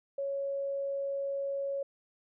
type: tone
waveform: sine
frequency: 554.4 Hz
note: C#5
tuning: in tune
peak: -31 dBFS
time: 0.18-1.83 s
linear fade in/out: 5 ms
effects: none